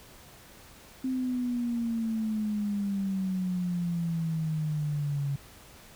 sine exponential sweep, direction down, 261.6 to 138.7 Hz, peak -27 dBFS, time 1.04-5.36 s, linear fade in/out 5 ms, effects pink hiss -52 dBFS RMS until 5.95 s

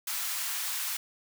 white high-pass noise, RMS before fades -33 dBFS, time 0.07-0.97 s, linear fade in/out 5 ms, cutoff 890 Hz, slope 24 dB/octave, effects none

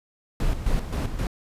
brown noise with tremolo, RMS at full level -23 dBFS, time 0.4-1.27 s, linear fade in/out 2 ms, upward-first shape square, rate 3.8 Hz, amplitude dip 60%, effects resampled to 32000 Hz

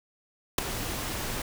pink noise with ADSR envelope, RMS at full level -19 dBFS, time 0.58-1.42 s, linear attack 4 ms, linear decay 8 ms, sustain -14 dB, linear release 3 ms, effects none

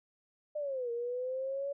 sine linear two-way sweep, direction down then up, 608 to 466 to 567 Hz, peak -33 dBFS, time 0.55-1.73 s, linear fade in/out 10 ms, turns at 0.91 s, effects none

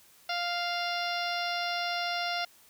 harmonic tone with a mistuned harmonic, 698.5 Hz, F5, in tune, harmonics 1 / 2 / 3 / 4 / 5 / 6 / 7 / 8, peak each -33 / -36 / -38 / -39 / -40 / -41 / -41 / -42 dBFS, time 0.29-2.45 s, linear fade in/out 5 ms, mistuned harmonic 8, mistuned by -24 cents, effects white hiss -59 dBFS RMS until 2.69 s

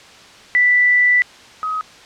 sine tone pair in turn, 1975 / 1265.2 Hz, B6 / D#6, 0 / +29 cents, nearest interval minor sixth, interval 771 cents, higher first, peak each -10 / -19 dBFS, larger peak first, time 0.55-1.22 / 1.63-1.81 s, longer first, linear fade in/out 0 ms, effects white hiss -42 dBFS RMS until 2.05 s + low-pass 5000 Hz 12 dB/octave

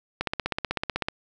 click train, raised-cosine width 0.3 ms, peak -10 dBFS, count 15, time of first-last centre 0.21-1.085 s, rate 16 Hz, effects none

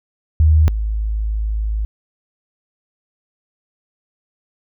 sine tone pair in turn, 77.78 / 53.43 Hz, D#2 / G#1, 0 / +50 cents, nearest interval perfect fifth, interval 650 cents, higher first, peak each -8 / -17 dBFS, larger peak first, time 0.4-0.68 / 0.68-1.85 s, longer second, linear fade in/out 0 ms, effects none

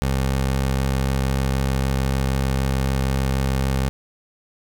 20% pulse tone with vibrato, 66.6 Hz, C2, 31 cents sharp, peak -14 dBFS, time 0.02-3.89 s, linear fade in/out 0 ms, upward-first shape sine, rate 3.9 Hz, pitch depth 10 cents each way, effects none

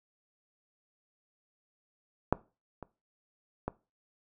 clicks, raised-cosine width 1 ms, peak -9 / -27 / -18 dBFS, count 3, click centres 2.326 / 2.827 / 3.68 s, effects noise-tail reverb RT60 0.3 s tail -20 dB re dry

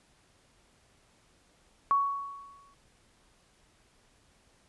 sine tone with exponential decay, 1117 Hz, C#6, 13 cents sharp, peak -20 dBFS, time 1.91-2.74 s, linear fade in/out 0 ms, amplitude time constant 180 ms, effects pink hiss -65 dBFS RMS until 4.68 s + resampled to 24000 Hz

